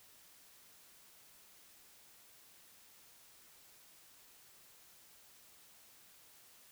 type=silence; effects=white hiss -62 dBFS RMS until 6.71 s